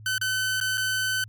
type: tone with dropouts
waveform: sawtooth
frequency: 1520 Hz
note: F#6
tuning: 46 cents sharp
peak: -20 dBFS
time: 0.06-1.24 s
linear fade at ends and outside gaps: 2 ms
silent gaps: 0.181-0.213 / 0.602-0.611 / 0.774-0.778 s
effects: added 107 Hz sine -42 dBFS peak until 1.28 s + MP3 96 kbps